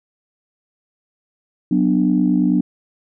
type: chord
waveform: sine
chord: B minor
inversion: second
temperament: just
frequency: 185.21 / 246.9 / 296.3 Hz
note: F#3 / B3 / D4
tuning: +2 / 0 / +15 cents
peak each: -17 dBFS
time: 1.71-2.61 s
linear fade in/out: 5 ms
effects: tanh soft clip ceiling -4 dBFS